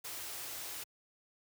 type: band-stop noise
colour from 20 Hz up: white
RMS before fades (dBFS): -43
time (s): 0.04-0.84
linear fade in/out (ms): 10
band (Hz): 140 to 270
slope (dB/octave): 96
effects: high-pass 80 Hz 12 dB/octave